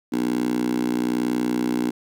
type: tone with high-pass filter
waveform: 10% pulse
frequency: 61.1 Hz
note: B1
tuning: 18 cents flat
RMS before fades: -23 dBFS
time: 0.12-1.91 s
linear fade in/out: 10 ms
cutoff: 270 Hz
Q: 4.8
effects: none